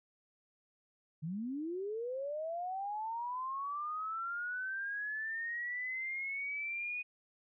sine linear sweep, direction up, 146.7 to 2482 Hz, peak -36 dBFS, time 1.22-7.03 s, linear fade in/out 20 ms, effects none

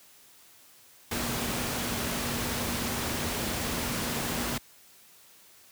sine tone in noise, 237.4 Hz, A#3, 32 cents sharp, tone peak -38 dBFS, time 1.11-4.58 s, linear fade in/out 5 ms, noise pink, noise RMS -31 dBFS, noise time 1.11-4.58 s, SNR -10 dB, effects white hiss -56 dBFS RMS until 5.71 s + high-pass 60 Hz 12 dB/octave

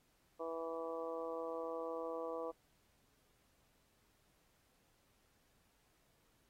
harmonic tone, 164.2 Hz, E3, 6 cents flat, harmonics 2 / 3 / 4 / 5 / 6 / 7, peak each -49 / -42 / -47 / -54 / -51 / -50 dBFS, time 0.39-2.52 s, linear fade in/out 20 ms, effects pink hiss -75 dBFS RMS until 6.49 s + AAC 48 kbps

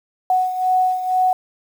sine beating tone pair, 740 / 742.1 Hz, F#5 / F#5, 0 / +5 cents, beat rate 2.1 Hz, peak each -16 / -22 dBFS, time 0.3-1.33 s, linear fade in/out 2 ms, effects 7-bit

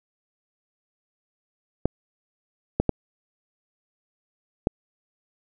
clicks, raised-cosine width 2 ms, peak -6 dBFS, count 4, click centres 1.856 / 2.8 / 2.893 / 4.671 s, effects none

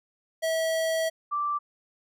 square / sine tone pair in turn, 648 / 1171.7 Hz, E5 / D6, -30 / -4 cents, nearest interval minor seventh, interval 1026 cents, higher second, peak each -25 dBFS, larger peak neither, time 0.42-1.1 / 1.31-1.59 s, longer first, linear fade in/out 20 ms, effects none

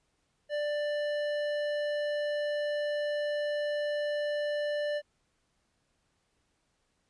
sine tone with hard clipping, 590 Hz, D5, 8 cents sharp, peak -31 dBFS, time 0.49-5.02 s, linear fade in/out 50 ms, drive 12 dB, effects pink hiss -75 dBFS RMS until 7.09 s + resampled to 22050 Hz

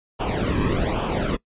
brown noise with flanger, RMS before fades -23 dBFS, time 0.19-1.37 s, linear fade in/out 20 ms, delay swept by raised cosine 0.49 to 1.42 ms, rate 1.2 Hz, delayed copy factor -0.8, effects noise-tail reverb RT60 0.1 s tail -22 dB re dry + resampled to 8000 Hz

